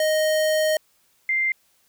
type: tone pair in turn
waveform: square / sine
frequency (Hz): 622 / 2092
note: D#5 / C7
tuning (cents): -1 / -1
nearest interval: octave + major sixth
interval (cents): 2100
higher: second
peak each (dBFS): -19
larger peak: neither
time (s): 0-0.77 / 1.29-1.52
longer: first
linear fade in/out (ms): 2
effects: white hiss -63 dBFS RMS until 1.88 s